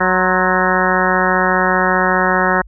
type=harmonic tone with a mistuned harmonic; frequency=185 Hz; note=F#3; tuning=in tune; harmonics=1 / 2 / 3 / 4 / 5 / 6 / 7 / 8 / 9 / 10; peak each=-21 / -21 / -21 / -21 / -21 / -21 / -21 / -21 / -21 / -21 dBFS; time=0-2.62 s; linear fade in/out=10 ms; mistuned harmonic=6; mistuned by=-61 cents; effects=added 50 Hz sine -36 dBFS peak until 2.67 s